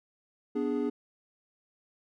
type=chord; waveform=triangle; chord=G# diminished; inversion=first; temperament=equal; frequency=246.9 / 293.7 / 415.3 Hz; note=B3 / D4 / G#4; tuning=0 / 0 / 0 cents; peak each=-30 dBFS; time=0.55-0.9 s; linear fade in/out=10 ms; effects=none